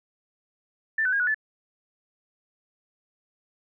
sine tone with pitch steps, 1773 / 1508 / 1628 / 1468 / 1740 Hz, A6 / F#6 / G#6 / F#6 / A6, +13 / +32 / -35 / -14 / -20 cents, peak -21 dBFS, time 0.98-1.345 s, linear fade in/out 5 ms, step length 73 ms, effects none

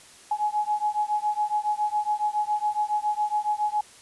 sine beating tone pair, 838 / 845.2 Hz, G#5 / G#5, +15 / +30 cents, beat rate 7.2 Hz, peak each -26 dBFS, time 0.31-3.81 s, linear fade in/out 5 ms, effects white hiss -50 dBFS RMS until 4.01 s + resampled to 24000 Hz

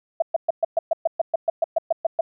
sine tone bursts, 659.3 Hz, E5, in tune, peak -15 dBFS, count 15, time 0.2-2.21 s, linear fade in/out 5 ms, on 22 ms, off 120 ms, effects none

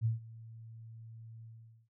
sine tone with ADSR envelope, 113.1 Hz, A2, 48 cents sharp, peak -26 dBFS, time 0.01-1.89 s, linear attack 43 ms, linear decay 140 ms, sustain -21 dB, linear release 460 ms, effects none

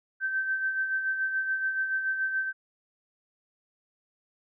sine tone with tremolo, 1550 Hz, G6, 20 cents flat, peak -24 dBFS, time 0.2-2.53 s, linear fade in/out 50 ms, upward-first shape sine, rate 7 Hz, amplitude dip 50%, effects none

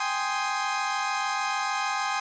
30% pulse chord, Ab major seventh, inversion third, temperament equal, 784 / 830.6 / 1046.5 / 1244.5 Hz, G5 / Ab5 / C6 / Eb6, 0 / 0 / 0 / 0 cents, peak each -29 dBFS, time 0-2.2 s, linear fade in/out 5 ms, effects resampled to 16000 Hz + 8-bit

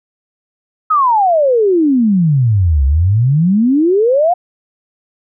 sine exponential two-way sweep, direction down then up, 1300 to 65.5 to 735 Hz, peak -8 dBFS, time 0.9-4.34 s, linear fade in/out 10 ms, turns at 2.85 s, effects none

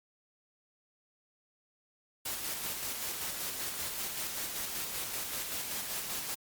white noise with tremolo, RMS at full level -36 dBFS, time 2.25-6.35 s, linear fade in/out 10 ms, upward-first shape square, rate 5.2 Hz, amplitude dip 30%, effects Opus 48 kbps

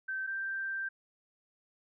sine tone pair in turn, 1549 / 1570.6 Hz, G6 / G6, -21 / +3 cents, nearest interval unison, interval 24 cents, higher second, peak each -33 / -33 dBFS, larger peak neither, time 0.08-0.27 / 0.27-0.89 s, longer second, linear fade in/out 10 ms, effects none

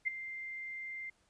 sine tone with ADSR envelope, 2093 Hz, C7, in tune, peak -27 dBFS, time 0.05-1.1 s, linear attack 26 ms, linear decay 11 ms, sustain -13 dB, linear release 6 ms, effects pink hiss -72 dBFS RMS until 1.29 s + resampled to 22050 Hz

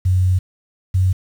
sine tone pair in turn, 92.1 / 93.06 Hz, F#2 / F#2, -7 / +10 cents, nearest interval unison, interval 17 cents, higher second, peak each -12 dBFS, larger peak neither, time 0.05-0.39 / 0.94-1.13 s, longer first, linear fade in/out 10 ms, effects 7-bit

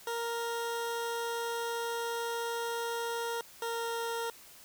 20% pulse tone pair in turn, 466.2 / 463.2 Hz, A#4 / A#4, 0 / -11 cents, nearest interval unison, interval 11 cents, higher first, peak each -28 dBFS, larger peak neither, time 0.07-3.41 / 3.62-4.3 s, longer first, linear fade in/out 2 ms, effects white hiss -54 dBFS RMS until 4.64 s

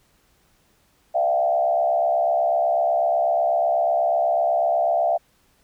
sine tone with frequency modulation, 683 Hz, F5, 39 cents flat, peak -17 dBFS, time 1.14-5.18 s, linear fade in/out 20 ms, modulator 68.1 Hz, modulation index 1.1, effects pink hiss -62 dBFS RMS until 5.63 s

